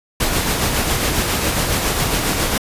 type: noise with tremolo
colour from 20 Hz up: pink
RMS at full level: -17 dBFS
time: 0.2-2.58 s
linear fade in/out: 5 ms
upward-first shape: sine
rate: 7.3 Hz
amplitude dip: 35%
effects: resampled to 32000 Hz